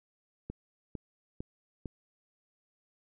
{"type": "click train", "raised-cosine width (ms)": 3, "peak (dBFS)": -25, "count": 4, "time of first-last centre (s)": [0.5, 1.857], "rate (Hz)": 2.21, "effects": []}